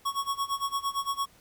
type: tone with tremolo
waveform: square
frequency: 1108.7 Hz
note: C#6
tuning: in tune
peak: -26 dBFS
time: 0.05-1.26 s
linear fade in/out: 10 ms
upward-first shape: sine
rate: 8.8 Hz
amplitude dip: 90%
effects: pink hiss -59 dBFS RMS until 1.4 s